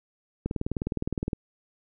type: click train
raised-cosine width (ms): 3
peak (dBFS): -15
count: 18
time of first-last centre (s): 0.46-1.332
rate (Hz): 19.5
effects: none